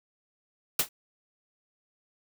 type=noise with exponential decay; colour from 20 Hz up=white; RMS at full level=-18 dBFS; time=0.79-0.89 s; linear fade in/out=5 ms; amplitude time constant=21 ms; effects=none